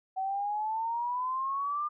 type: exponential sweep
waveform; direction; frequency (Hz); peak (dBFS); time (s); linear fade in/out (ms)
sine; up; 754 to 1208; -29; 0.16-1.89; 20
effects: none